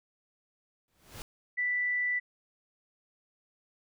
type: noise with exponential growth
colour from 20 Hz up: pink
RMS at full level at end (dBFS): -40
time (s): 0.88-1.22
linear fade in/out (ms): 1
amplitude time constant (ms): 72
type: tone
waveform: sine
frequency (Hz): 1975.5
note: B6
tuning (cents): 0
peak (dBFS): -27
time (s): 1.57-2.2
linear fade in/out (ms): 20
effects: none